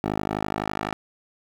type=tone with band-pass filter sweep; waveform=10% pulse; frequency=51.91 Hz; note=G#1; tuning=in tune; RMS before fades=-28 dBFS; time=0.04-0.94 s; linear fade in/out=0 ms; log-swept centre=500 to 1200 Hz; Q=0.77; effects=8-bit